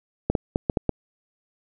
clicks, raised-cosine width 2 ms, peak -7 dBFS, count 6, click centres 0.3 / 0.352 / 0.559 / 0.698 / 0.772 / 0.893 s, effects none

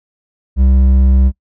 sine tone with hard clipping, 65.41 Hz, C2, in tune, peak -8 dBFS, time 0.56-1.32 s, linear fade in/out 50 ms, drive 6 dB, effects noise-tail reverb RT60 0.1 s tail -24 dB re dry

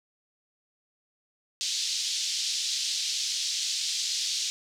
pink band-pass noise, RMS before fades -30 dBFS, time 1.61-4.5 s, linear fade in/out 0 ms, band 3600 to 6500 Hz, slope 24 dB/octave, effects none

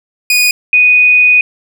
sawtooth / sine tone pair in turn, 2470 / 2483 Hz, D#7 / D#7, -13 / -4 cents, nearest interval unison, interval 9 cents, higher second, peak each -4 dBFS, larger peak neither, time 0.3-0.51 / 0.73-1.41 s, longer second, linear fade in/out 2 ms, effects none

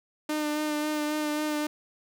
sawtooth tone with vibrato, 301.8 Hz, D4, 47 cents sharp, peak -23 dBFS, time 0.29-1.67 s, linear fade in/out 5 ms, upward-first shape sine, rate 3.7 Hz, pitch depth 20 cents each way, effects 10-bit

